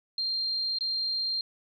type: tone with dropouts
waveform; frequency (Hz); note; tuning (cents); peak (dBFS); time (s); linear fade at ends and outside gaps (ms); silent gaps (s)
sine; 4186; C8; 0; -27; 0.18-1.41; 2; 0.786-0.808
effects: 11-bit